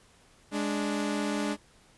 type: tone pair together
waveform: sawtooth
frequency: 207.7 / 292.8 Hz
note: G#3 / D4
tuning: 0 / -5 cents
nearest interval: tritone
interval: 595 cents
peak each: -27 dBFS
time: 0.51-1.57 s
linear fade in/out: 50 ms
effects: pink hiss -60 dBFS RMS until 1.97 s + resampled to 24000 Hz